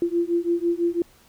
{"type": "beating tone pair", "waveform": "sine", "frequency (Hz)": [340, 346], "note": ["F4", "F4"], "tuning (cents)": [-46, -16], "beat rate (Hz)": 6, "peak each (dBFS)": -23, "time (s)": [0.02, 1.02], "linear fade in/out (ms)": 2, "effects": ["pink hiss -55 dBFS RMS until 1.28 s"]}